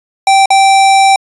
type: tone with dropouts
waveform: square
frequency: 780 Hz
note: G5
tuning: 9 cents flat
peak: -5 dBFS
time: 0.27-1.16 s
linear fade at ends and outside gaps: 2 ms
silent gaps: 0.458-0.504 s
effects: resampled to 24000 Hz